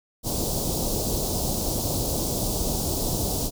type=band-stop noise; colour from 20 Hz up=pink; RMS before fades=-26 dBFS; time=0.23-3.51 s; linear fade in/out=50 ms; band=770 to 4400 Hz; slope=24 dB/octave; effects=none